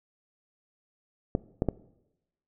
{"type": "clicks", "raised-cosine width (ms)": 2, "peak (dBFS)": -11, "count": 3, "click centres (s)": [1.351, 1.621, 1.687], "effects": ["noise-tail reverb RT60 0.9 s tail -20 dB re dry"]}